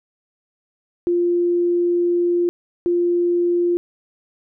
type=tone bursts at uneven times; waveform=sine; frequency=348.8 Hz; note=F4; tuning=2 cents flat; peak=-15 dBFS; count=2; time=1.07-2.49 / 2.86-3.77 s; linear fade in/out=0 ms; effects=none